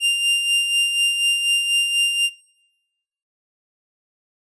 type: tone with tremolo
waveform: 45% pulse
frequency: 2794 Hz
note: F7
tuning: in tune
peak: -15 dBFS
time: 0-2.3 s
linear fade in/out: 50 ms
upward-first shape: sine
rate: 4.1 Hz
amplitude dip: 50%
effects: noise-tail reverb RT60 1.0 s tail -23 dB re dry + resampled to 24000 Hz